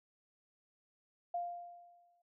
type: tone with exponential decay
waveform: sine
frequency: 698.5 Hz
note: F5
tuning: in tune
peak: -33 dBFS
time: 1.34-2.22 s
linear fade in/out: 5 ms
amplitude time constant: 190 ms
effects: none